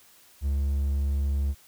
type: tone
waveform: triangle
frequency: 69.9 Hz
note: C#2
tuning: 15 cents sharp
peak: -21 dBFS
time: 0.41-1.55 s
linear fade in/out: 50 ms
effects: white hiss -56 dBFS RMS until 1.67 s